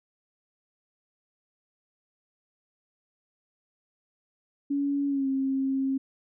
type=tone with pitch glide; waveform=sine; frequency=282.2 to 268.4 Hz; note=C#4 to C4; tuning=+31 to +44 cents; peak=-24 dBFS; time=4.7-5.98 s; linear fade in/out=10 ms; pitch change=-87 cents; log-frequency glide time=5.08-5.27 s; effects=none